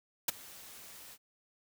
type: noise with ADSR envelope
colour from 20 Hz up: white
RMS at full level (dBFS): -27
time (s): 0.28-1.18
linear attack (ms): 6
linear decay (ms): 17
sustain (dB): -24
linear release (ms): 56
effects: none